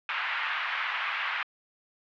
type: band-pass noise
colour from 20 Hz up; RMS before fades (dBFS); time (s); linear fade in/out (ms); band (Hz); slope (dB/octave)
white; -31; 0.09-1.43; 2; 980 to 2600; 24
effects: low-pass 4000 Hz 12 dB/octave

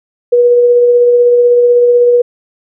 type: tone with tremolo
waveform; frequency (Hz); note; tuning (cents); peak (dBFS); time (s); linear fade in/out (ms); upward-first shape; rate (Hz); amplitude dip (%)
sine; 484.1; B4; -35; -3; 0.32-2.22; 10; sine; 16; 25
effects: none

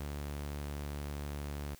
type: tone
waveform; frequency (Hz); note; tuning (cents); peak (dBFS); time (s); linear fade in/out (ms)
sawtooth; 72.4; D2; -24; -34; 0-1.75; 5
effects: white hiss -59 dBFS RMS until 1.79 s

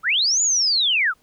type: linear two-way sweep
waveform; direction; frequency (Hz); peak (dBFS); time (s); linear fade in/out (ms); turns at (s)
sine; up then down; 1174.7 to 7040 to 1174.7; -16; 0.03-1.14; 50; 0.42
effects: pink hiss -61 dBFS RMS until 1.22 s

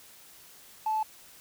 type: tone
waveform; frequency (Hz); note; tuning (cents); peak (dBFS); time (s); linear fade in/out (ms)
triangle; 870; A5; -20; -22; 0.86-1.03; 5
effects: tanh soft clip ceiling -23 dBFS + white hiss -53 dBFS RMS until 1.4 s

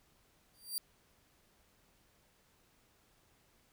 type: tone with exponential growth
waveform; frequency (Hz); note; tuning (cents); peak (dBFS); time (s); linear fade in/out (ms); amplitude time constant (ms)
10% pulse; 4710; D8; +4; -25; 0.54-0.78; 0; 52
effects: pink hiss -70 dBFS RMS until 3.72 s

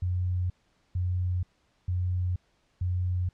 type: tone bursts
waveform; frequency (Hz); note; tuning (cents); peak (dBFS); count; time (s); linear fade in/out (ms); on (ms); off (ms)
sine; 90.3; F#2; -42; -25; 4; 0.02-3.29; 5; 480; 450
effects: pink hiss -69 dBFS RMS until 3.33 s + low-pass 6000 Hz 12 dB/octave

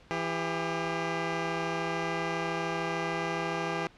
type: tone pair together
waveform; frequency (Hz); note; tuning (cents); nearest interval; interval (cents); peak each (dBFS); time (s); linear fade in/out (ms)
10% pulse; 166.58 / 400; E3 / G4; +18 / +35; octave + minor third; 1517; -24; 0.11-3.87; 0
effects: pink hiss -57 dBFS RMS until 3.97 s + low-pass 4000 Hz 12 dB/octave

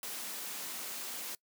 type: high-pass noise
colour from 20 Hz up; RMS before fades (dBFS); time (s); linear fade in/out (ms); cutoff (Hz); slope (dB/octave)
white; -41; 0.03-1.35; 2; 170; 48
effects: noise-tail reverb RT60 0.1 s tail -23 dB re dry

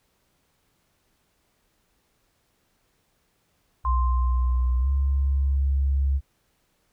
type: tone with pitch glide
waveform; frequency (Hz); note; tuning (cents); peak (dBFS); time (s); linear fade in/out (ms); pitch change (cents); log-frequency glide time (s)
sine; 62.2 to 68.62; B1 to C#2; +13 to -17; -19; 3.84-6.21; 50; +170; 4.8-4.88
type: tone with exponential decay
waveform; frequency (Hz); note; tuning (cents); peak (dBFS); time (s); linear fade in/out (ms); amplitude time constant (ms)
sine; 1046.5; C6; 0; -24; 3.85-5.56; 1; 370
effects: pink hiss -69 dBFS RMS until 6.92 s

